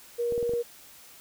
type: tone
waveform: sine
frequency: 475 Hz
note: A#4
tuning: 33 cents sharp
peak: -25 dBFS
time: 0.18-0.63 s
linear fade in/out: 20 ms
type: clicks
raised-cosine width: 2 ms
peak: -25 dBFS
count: 5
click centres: 0.323 / 0.379 / 0.428 / 0.494 / 0.536 s
effects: white hiss -51 dBFS RMS until 1.2 s